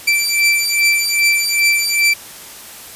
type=beating tone pair; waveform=sawtooth; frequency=2336 / 2338.5 Hz; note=D7 / D7; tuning=-10 / -8 cents; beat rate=2.5 Hz; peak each=-12 dBFS; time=0.07-2.14 s; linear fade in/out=10 ms; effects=white hiss -35 dBFS RMS until 2.95 s + resampled to 32000 Hz